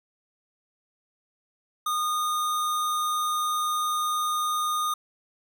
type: tone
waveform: square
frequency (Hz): 1227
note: D#6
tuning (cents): -25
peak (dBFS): -25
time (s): 1.86-4.94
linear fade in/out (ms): 5
effects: none